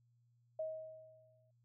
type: tone with exponential decay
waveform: sine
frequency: 633 Hz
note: D#5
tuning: 30 cents sharp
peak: -36 dBFS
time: 0.59-1.51 s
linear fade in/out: 5 ms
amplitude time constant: 200 ms
effects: added 119 Hz sine -70 dBFS peak until 1.64 s